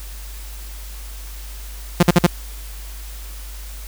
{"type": "tone bursts", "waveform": "sawtooth", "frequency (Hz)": 174.61, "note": "F3", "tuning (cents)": 0, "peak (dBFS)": -4, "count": 4, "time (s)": [2, 2.266], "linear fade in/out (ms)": 5, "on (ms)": 29, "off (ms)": 50, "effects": ["added 50 Hz sine -31 dBFS peak until 3.87 s", "white hiss -40 dBFS RMS until 3.87 s"]}